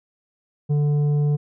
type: tone with tanh clipping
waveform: sine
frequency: 146.83 Hz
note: D3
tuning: in tune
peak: -18 dBFS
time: 0.69-1.37 s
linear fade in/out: 20 ms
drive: 7 dB
effects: none